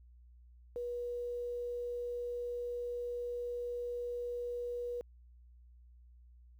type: tone with quantisation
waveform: sine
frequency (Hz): 483.9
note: B4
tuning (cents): -35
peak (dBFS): -36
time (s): 0.76-5.01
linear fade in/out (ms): 0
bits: 11
effects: added 60 Hz sine -56 dBFS peak until 6.59 s